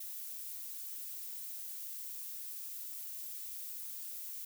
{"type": "noise", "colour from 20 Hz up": "violet", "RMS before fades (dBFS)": -44, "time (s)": [0, 4.45], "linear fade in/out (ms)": 5, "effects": []}